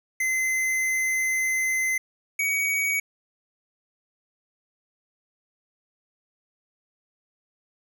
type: tone pair in turn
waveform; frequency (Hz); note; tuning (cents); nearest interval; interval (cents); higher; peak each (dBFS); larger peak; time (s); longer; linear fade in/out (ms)
square; 2056 / 2256; C7 / C#7; -31 / +30; major second; 161; second; -23; neither; 0.2-1.98 / 2.39-3; first; 5
effects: none

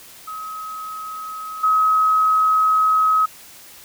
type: tone with level steps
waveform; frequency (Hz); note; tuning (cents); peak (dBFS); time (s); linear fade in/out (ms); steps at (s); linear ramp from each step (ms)
sine; 1274; D#6; +41; -28 / -13; 0.27-3.26; 10; 1.63; 10
effects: white hiss -43 dBFS RMS until 3.84 s

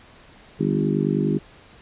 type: harmonic tone with a mistuned harmonic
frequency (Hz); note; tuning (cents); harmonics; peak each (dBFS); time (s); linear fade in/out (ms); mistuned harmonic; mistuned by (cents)
50.1; G1; +38; 3 / 4 / 5 / 6 / 7 / 8; -24 / -25 / -26 / -27 / -27 / -28; 0.59-1.39; 20; 3; +25
effects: pink hiss -49 dBFS RMS until 1.81 s + resampled to 8000 Hz

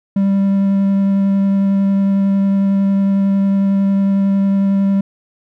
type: tone with vibrato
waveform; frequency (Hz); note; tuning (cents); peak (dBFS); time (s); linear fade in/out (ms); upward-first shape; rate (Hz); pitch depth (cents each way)
triangle; 196.5; G3; +4; -9; 0.16-5.01; 5; sine; 11; 8
effects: none

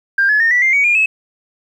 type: tone with pitch steps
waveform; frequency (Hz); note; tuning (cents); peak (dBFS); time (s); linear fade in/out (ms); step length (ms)
sine; 1593 / 1707.3 / 1829.9 / 1961.2 / 2102 / 2253 / 2415 / 2588; G6 / G#6 / A#6 / B6 / C7 / C#7 / D7 / E7; +27 / +47 / -33 / -13 / +7 / +28 / +48 / -32; -9; 0.18-1.06; 5; 110
effects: tanh soft clip ceiling -5 dBFS + 8-bit

